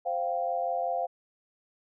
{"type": "chord", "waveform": "sine", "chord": "C suspended fourth", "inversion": "none", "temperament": "equal", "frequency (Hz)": [523.3, 698.5, 784], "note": ["C5", "F5", "G5"], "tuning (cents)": [0, 0, 0], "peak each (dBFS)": [-33, -29, -34], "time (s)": [0.05, 1.07], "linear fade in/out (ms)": 20, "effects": []}